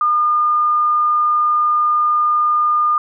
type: tone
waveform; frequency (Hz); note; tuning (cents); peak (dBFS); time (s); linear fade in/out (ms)
sine; 1213; D#6; -44; -12; 0.01-2.98; 2
effects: none